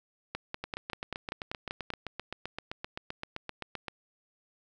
two click trains, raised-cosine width 0.3 ms, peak -18 / -20 dBFS, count 9 / 26, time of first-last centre 0.35-1.903 / 0.64-3.883 s, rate 5.15 / 7.71 Hz, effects none

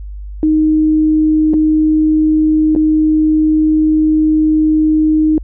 sine tone with dropouts, 310.2 Hz, D#4, 5 cents flat, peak -8 dBFS, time 0.43-5.38 s, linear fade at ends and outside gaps 1 ms, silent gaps 1.535-1.54 / 2.751-2.761 s, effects added 50 Hz sine -24 dBFS peak until 5.43 s

